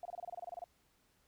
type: tone bursts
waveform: sine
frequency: 698.5 Hz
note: F5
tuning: in tune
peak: -40 dBFS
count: 13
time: 0.03-0.641 s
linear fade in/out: 2 ms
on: 23 ms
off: 26 ms
effects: pink hiss -73 dBFS RMS until 1.27 s